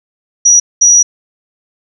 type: tone bursts at uneven times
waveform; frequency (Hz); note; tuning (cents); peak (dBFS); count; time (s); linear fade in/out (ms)
sine; 5810; F#8; -32; -3; 2; 0.45-0.6 / 0.81-1.03; 10
effects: none